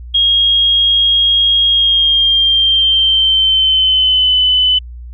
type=tone with pitch glide; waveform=sine; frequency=3266 to 3012 Hz; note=G#7 to F#7; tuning=-30 to +30 cents; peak=-8 dBFS; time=0.14-4.79 s; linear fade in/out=10 ms; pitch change=-140 cents; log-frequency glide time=1.68-4.36 s; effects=added 60 Hz sine -27 dBFS peak until 5.13 s